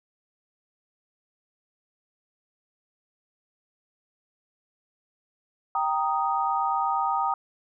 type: chord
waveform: sine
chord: Eb major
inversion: first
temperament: equal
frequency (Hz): 784 / 932.3 / 1244.5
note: G5 / Bb5 / Eb6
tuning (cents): 0 / 0 / 0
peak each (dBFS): -27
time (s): 5.75-7.34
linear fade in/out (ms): 2
effects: none